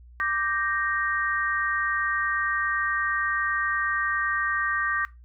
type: chord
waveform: sine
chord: G minor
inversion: second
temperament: equal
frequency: 1174.7 / 1568 / 1864.7 Hz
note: D6 / G6 / Bb6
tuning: 0 / 0 / 0 cents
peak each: -28 dBFS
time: 0.2-5.05 s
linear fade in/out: 0 ms
effects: noise-tail reverb RT60 0.2 s tail -17 dB re dry + added 60 Hz sine -46 dBFS peak until 5.24 s